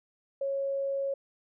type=tone; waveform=sine; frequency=550 Hz; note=C#5; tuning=14 cents flat; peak=-28 dBFS; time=0.41-1.14 s; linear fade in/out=5 ms; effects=none